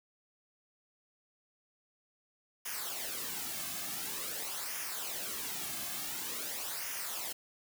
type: noise with flanger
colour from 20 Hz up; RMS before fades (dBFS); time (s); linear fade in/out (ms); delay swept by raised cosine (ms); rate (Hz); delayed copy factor
white; -39; 2.65-7.33; 10; 0.24 to 2.14; 0.47; -0.65
effects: none